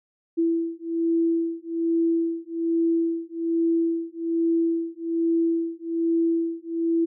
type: beating tone pair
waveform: sine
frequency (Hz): 331.6 / 332.8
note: E4 / E4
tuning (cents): +10 / +17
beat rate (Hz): 1.2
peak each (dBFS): -24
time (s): 0.37-7.06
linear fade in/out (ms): 20
effects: none